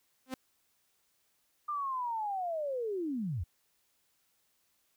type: tone with exponential growth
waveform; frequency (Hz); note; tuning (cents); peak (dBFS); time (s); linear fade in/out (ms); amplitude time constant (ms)
sawtooth; 260; C4; -11; -29; 0.26-0.34; 2; 17
type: linear sweep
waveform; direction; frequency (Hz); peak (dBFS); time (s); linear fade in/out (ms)
sine; down; 1210 to 69.3; -32; 1.68-3.44; 10
effects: white hiss -74 dBFS RMS until 4.96 s